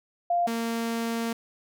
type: tone pair in turn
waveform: sine / sawtooth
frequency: 697 / 230.1 Hz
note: F5 / A#3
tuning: -4 / -22 cents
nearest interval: octave + perfect fifth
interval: 1918 cents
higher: first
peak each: -21 / -23 dBFS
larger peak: first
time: 0.3-0.47 / 0.47-1.33 s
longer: second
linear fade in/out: 5 ms
effects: none